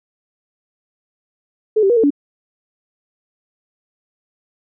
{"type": "tone with pitch steps", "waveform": "sine", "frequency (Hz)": [432, 389.4, 478.5, 448.3, 286.4], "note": ["A4", "G4", "A#4", "A4", "D4"], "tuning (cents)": [-32, -12, 45, 32, -43], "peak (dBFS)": -10, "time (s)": [1.76, 2.105], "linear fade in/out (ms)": 10, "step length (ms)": 69, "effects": []}